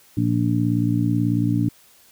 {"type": "harmonic tone", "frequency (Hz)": 58.27, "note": "A#1", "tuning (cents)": 0, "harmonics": [2, 3, 4, 5], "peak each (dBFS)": [-21, -25, -25, -22], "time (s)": [0.17, 1.69], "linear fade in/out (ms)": 5, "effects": ["white hiss -53 dBFS RMS until 2.11 s"]}